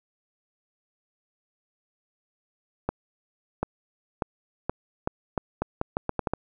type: accelerating click train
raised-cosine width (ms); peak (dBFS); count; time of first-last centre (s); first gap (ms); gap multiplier
1; -11; 13; 2.89-6.336; 740; 0.8
effects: none